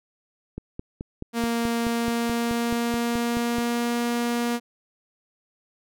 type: click train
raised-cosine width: 3 ms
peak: -19 dBFS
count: 15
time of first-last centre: 0.58-3.584 s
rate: 4.66 Hz
type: tone with pitch glide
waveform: sawtooth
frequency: 233.1 to 237.9 Hz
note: A#3 to A#3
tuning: 0 to +35 cents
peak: -19 dBFS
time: 1.33-4.6 s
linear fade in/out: 50 ms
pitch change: +35 cents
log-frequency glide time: 1.77-4 s
effects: none